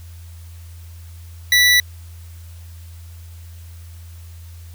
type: tone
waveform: 25% pulse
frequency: 1965 Hz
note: B6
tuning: 9 cents flat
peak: -7 dBFS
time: 1.52-1.8 s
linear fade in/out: 2 ms
effects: added 84 Hz sine -35 dBFS peak until 4.74 s + white hiss -50 dBFS RMS until 4.74 s